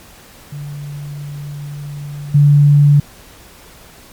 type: tone with level steps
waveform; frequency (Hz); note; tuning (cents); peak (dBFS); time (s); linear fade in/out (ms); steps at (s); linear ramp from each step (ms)
sine; 144.8; D3; -24; -24 / -5; 0.52-3; 5; 2.34; 10
effects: pink hiss -41 dBFS RMS until 4.12 s + MP3 96 kbps